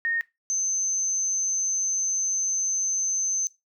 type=tone pair in turn; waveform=sine; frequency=1845 / 6206 Hz; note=A#6 / G8; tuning=-18 / -18 cents; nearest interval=octave + major sixth; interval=2100 cents; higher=second; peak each=-23 / -23 dBFS; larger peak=neither; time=0.05-0.21 / 0.5-3.47 s; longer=second; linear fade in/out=0 ms; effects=noise-tail reverb RT60 0.2 s tail -19 dB re dry